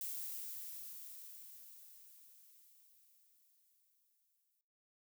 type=noise with exponential decay; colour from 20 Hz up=violet; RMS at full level=-42 dBFS; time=0.01-4.61 s; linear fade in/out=1 ms; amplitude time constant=1000 ms; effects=noise-tail reverb RT60 0.5 s tail -17 dB re dry